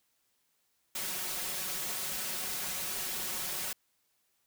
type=noise with comb filter; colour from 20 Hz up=white; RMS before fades=-36 dBFS; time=0.95-3.73 s; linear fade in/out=5 ms; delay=5.4 ms; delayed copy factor=+0.7; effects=white hiss -75 dBFS RMS until 4.46 s